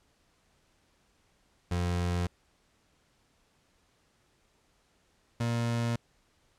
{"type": "tone pair in turn", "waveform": "30% pulse", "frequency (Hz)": [88, 117.47], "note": ["F2", "A#2"], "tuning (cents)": [14, 14], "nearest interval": "perfect fourth", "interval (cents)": 500, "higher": "second", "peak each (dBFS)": -25, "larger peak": "neither", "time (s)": [[1.71, 2.27], [5.4, 5.96]], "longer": "neither", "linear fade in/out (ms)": 5, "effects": ["pink hiss -69 dBFS RMS until 6.58 s", "low-pass 9000 Hz 12 dB/octave"]}